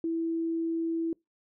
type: tone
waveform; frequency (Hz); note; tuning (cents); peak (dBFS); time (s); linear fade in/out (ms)
sine; 329.6; E4; 0; -27; 0.04-1.13; 2
effects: noise-tail reverb RT60 0.2 s tail -26 dB re dry